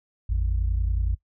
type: tone pair together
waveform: sine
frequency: 53.8 / 84.5 Hz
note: A1 / E2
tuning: -38 / +43 cents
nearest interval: minor sixth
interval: 781 cents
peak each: -21 / -26 dBFS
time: 0.29-1.15 s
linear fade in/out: 10 ms
effects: noise-tail reverb RT60 0.1 s tail -21 dB re dry + tanh soft clip ceiling -16 dBFS